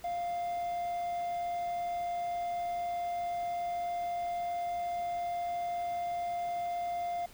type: tone with quantisation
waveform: triangle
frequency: 698.5 Hz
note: F5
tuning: in tune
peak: -30 dBFS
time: 0.04-7.26 s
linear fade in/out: 5 ms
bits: 9
effects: pink hiss -55 dBFS RMS until 7.33 s